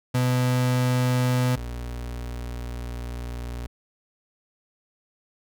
35% pulse tone pair in turn, 125.6 / 60.19 Hz, B2 / B1, +30 / -44 cents, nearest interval octave + minor second, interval 1274 cents, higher first, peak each -18 / -29 dBFS, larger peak first, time 0.14-1.56 / 1.56-3.67 s, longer second, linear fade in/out 10 ms, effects none

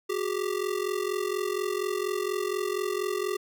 square ring-modulated tone, 391.8 Hz, G4, 1 cent flat, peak -25 dBFS, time 0.09-3.37 s, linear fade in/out 10 ms, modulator 22.1 Hz, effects none

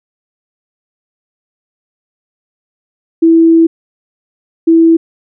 sine tone bursts at uneven times, 328.9 Hz, E4, 4 cents flat, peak -3 dBFS, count 2, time 3.22-3.67 / 4.67-4.97 s, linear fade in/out 10 ms, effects none

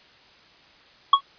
square tone with exponential decay, 1108.7 Hz, C#6, in tune, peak -8 dBFS, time 1.13-1.21 s, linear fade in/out 5 ms, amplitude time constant 17 ms, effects white hiss -53 dBFS RMS until 1.38 s + resampled to 11025 Hz

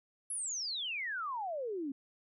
sine exponential sweep, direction down, 11175 to 261.6 Hz, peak -35 dBFS, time 0.3-1.92 s, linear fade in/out 5 ms, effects none

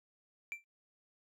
triangle tone with exponential decay, 2349 Hz, D7, in tune, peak -33 dBFS, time 0.52-0.64 s, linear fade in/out 0 ms, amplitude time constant 24 ms, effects noise-tail reverb RT60 0.1 s tail -23 dB re dry

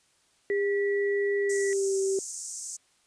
sine tone, 1949 Hz, B6, 23 cents flat, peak -33 dBFS, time 0.5-1.73 s, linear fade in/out 0 ms
sine tone with pitch glide, 402.9 to 387.2 Hz, G4 to G4, +48 to -21 cents, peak -24 dBFS, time 0.5-2.19 s, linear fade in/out 2 ms, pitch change -69 cents, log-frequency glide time 1.4-1.99 s
pink band-pass noise, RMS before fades -38 dBFS, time 1.49-2.77 s, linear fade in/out 10 ms, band 6100 to 8800 Hz, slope 48 dB/octave
effects white hiss -66 dBFS RMS until 3.06 s + resampled to 22050 Hz

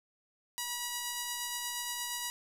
5% pulse tone with tremolo, 967 Hz, B5, 37 cents flat, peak -22 dBFS, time 0.58-2.3 s, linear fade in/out 0 ms, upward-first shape sine, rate 8.5 Hz, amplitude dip 25%, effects 9-bit

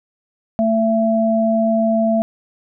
sine tone pair together, 223.4 / 668.8 Hz, A3 / E5, +27 / +25 cents, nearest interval octave + perfect fifth, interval 1898 cents, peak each -16 dBFS, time 0.59-2.22 s, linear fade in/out 0 ms, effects none

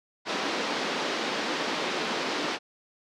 pink band-pass noise, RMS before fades -30 dBFS, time 0.25-2.59 s, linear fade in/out 50 ms, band 240 to 5100 Hz, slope 24 dB/octave, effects none

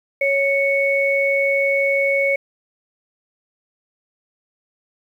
sine tone pair together, 554.2 / 2217 Hz, C#5 / C#7, -1 / 0 cents, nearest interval 2 octaves, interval 2401 cents, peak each -18 dBFS, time 0.21-2.36 s, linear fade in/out 5 ms, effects 8-bit

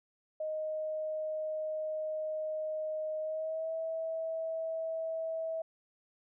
sine tone with pitch glide, 622.3 to 648.4 Hz, D#5 to E5, 0 to -29 cents, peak -33 dBFS, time 0.4-5.62 s, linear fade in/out 5 ms, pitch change +71 cents, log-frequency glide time 3.2-3.73 s, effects none

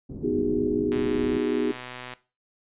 white low-pass noise, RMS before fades -36 dBFS, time 0.09-1.38 s, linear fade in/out 10 ms, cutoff 320 Hz, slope 24 dB/octave
sine chord, G# minor seventh, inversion first, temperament equal with one note detuned, 246.9 / 311.1 / 370 / 409.4 Hz, B3 / D#4 / F#4 / G#4, 0 / 0 / 0 / -25 cents, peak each -28 dBFS, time 0.23-1.72 s, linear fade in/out 10 ms
click train, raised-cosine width 0.3 ms, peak -21 dBFS, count 153, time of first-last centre 0.92-2.136 s, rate 125 Hz
effects noise-tail reverb RT60 0.3 s tail -17 dB re dry + resampled to 8000 Hz

